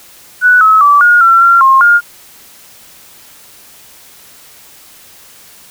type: tone with pitch steps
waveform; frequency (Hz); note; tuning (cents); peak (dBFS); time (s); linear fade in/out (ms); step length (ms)
sine; 1480 / 1289 / 1156 / 1433 / 1355 / 1376 / 1068 / 1416; F#6 / E6 / D6 / F6 / E6 / F6 / C6 / F6; 0 / -39 / -28 / +44 / +47 / -26 / +35 / +23; -3; 0.41-2.01; 50; 200
effects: white hiss -39 dBFS RMS until 5.7 s